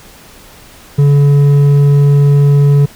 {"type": "tone with hard clipping", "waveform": "sine", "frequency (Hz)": 142.8, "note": "D3", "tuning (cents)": -48, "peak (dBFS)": -6, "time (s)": [0.98, 2.86], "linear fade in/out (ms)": 10, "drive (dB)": 5, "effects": ["pink hiss -38 dBFS RMS until 2.95 s"]}